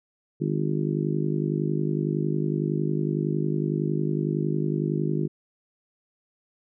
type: harmonic tone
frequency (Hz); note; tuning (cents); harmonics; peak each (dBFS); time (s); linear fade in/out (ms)
50.9; G#1; -34; 3 / 4 / 5 / 6 / 7 / 8; -26 / -31 / -33 / -32 / -30 / -35; 0.4-5.28; 20
effects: none